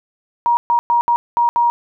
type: tone bursts at uneven times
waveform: sine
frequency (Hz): 948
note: A#5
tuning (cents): +29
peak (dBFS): -11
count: 6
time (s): 0.46-0.57 / 0.7-0.79 / 0.9-1.01 / 1.08-1.16 / 1.37-1.49 / 1.56-1.7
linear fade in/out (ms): 0
effects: none